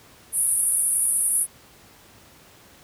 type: band-pass noise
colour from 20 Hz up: pink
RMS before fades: -22 dBFS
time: 0.32-1.47 s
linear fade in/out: 50 ms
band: 9400 to 11000 Hz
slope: 96 dB/octave
effects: pink hiss -51 dBFS RMS until 2.83 s + high-pass 60 Hz 12 dB/octave